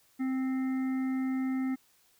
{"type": "harmonic tone", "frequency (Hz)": 261.9, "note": "C4", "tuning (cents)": 2, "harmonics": [1, 3, 5, 7, 8], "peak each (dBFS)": [-28, -47, -49, -51, -49], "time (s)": [0.19, 1.76], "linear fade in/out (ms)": 20, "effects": ["white hiss -66 dBFS RMS until 2.19 s"]}